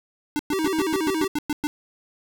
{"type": "tone bursts", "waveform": "square", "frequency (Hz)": 297.9, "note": "D4", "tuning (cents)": 25, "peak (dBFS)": -22, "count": 10, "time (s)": [0.36, 1.67], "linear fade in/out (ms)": 0, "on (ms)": 32, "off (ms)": 110}
{"type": "tone with vibrato", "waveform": "square", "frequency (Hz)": 349.2, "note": "F4", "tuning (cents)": 0, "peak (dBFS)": -23, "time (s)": [0.52, 1.28], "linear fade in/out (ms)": 10, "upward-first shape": "square", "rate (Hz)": 7.2, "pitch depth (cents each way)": 170}
{"effects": []}